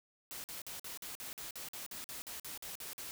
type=noise bursts; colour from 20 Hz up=white; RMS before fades=-45 dBFS; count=16; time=0.31-3.11 s; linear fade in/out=0 ms; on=130 ms; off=48 ms; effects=none